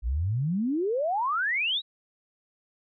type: exponential sweep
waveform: sine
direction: up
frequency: 53.1 to 3964 Hz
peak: -24 dBFS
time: 0.02-1.82 s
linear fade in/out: 50 ms
effects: none